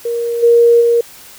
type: tone with level steps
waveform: sine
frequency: 470 Hz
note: A#4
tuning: 14 cents sharp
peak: -15 / -5 / -8 dBFS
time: 0.05-1.01 s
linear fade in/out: 5 ms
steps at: 0.42 / 0.8 s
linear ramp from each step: 20 ms
effects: white hiss -38 dBFS RMS until 1.38 s